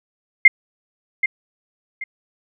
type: tone with echo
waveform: sine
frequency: 2110 Hz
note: C7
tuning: 14 cents sharp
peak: -3 dBFS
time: 0.45-0.48 s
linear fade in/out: 5 ms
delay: 780 ms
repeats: 2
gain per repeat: -11 dB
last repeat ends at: 2.04 s
effects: none